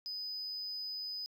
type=tone; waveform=sine; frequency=4999 Hz; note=D#8; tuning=7 cents sharp; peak=-36 dBFS; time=0.06-1.26 s; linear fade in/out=0 ms; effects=tanh soft clip ceiling -36 dBFS